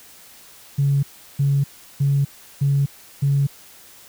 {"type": "tone bursts", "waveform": "sine", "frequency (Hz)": 140, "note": "C#3", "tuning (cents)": 18, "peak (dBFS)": -14, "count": 5, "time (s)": [0.78, 3.47], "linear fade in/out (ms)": 10, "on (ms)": 250, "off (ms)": 360, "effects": ["tanh soft clip ceiling -10 dBFS", "white hiss -46 dBFS RMS until 4.08 s"]}